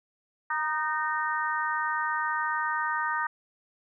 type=harmonic tone with a mistuned harmonic; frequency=307.4 Hz; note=D#4; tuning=21 cents flat; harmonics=3 / 4 / 5 / 6; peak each=-31 / -31 / -32 / -33 dBFS; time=0.5-3.27 s; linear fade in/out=5 ms; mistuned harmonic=3; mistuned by=+28 cents; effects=none